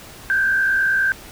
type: tone with frequency modulation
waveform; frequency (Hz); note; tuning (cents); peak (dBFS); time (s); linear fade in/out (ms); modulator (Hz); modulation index
sine; 1569; G6; +1; -15; 0.3-1.12; 0; 54.7; 0.83
effects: pink hiss -40 dBFS RMS until 1.31 s